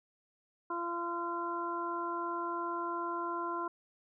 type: harmonic tone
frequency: 342.8 Hz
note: F4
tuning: 32 cents flat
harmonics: 1 / 2 / 3 / 4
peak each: -39 / -44 / -36 / -41 dBFS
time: 0.7-3.68 s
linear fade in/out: 5 ms
effects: none